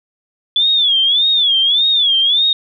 sine tone with vibrato, 3431 Hz, A7, 44 cents flat, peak -10 dBFS, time 0.56-2.53 s, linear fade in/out 2 ms, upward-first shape sine, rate 1.7 Hz, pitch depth 150 cents each way, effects none

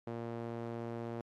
sawtooth tone with band-pass filter, 116.54 Hz, A#2, in tune, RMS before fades -41 dBFS, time 0.07-1.21 s, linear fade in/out 0 ms, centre 450 Hz, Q 0.86, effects AAC 64 kbps

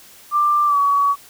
sine tone with pitch glide, 1184 to 1131.2 Hz, D6 to C#6, +14 to +35 cents, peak -13 dBFS, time 0.31-1.16 s, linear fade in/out 50 ms, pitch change -79 cents, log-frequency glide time 0.66-0.78 s, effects white hiss -45 dBFS RMS until 1.29 s

